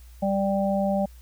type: harmonic tone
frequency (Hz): 196.4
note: G3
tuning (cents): +4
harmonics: 1 / 3 / 4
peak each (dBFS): -24 / -25 / -29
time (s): 0.22-1.06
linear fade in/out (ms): 10
effects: added 60 Hz sine -44 dBFS peak until 1.21 s + white hiss -58 dBFS RMS until 1.21 s